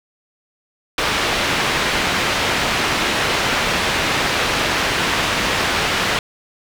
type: low-pass noise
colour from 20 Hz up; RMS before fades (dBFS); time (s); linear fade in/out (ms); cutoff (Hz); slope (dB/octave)
white; -19; 0.98-6.19; 2; 2900; 12
effects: none